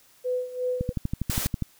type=tone with tremolo; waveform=sine; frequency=501 Hz; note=B4; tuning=25 cents sharp; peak=-23 dBFS; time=0.24-0.93 s; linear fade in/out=20 ms; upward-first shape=sine; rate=2.8 Hz; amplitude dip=80%
type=click train; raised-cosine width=5 ms; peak=-14 dBFS; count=11; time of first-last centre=0.81-1.623 s; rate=12.3 Hz
type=noise; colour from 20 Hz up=white; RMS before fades=-30 dBFS; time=1.3-1.47 s; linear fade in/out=0 ms
effects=white hiss -58 dBFS RMS until 1.79 s